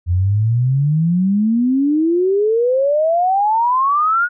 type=exponential sweep; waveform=sine; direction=up; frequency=85 to 1466 Hz; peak=-12 dBFS; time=0.06-4.29 s; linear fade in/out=50 ms; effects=none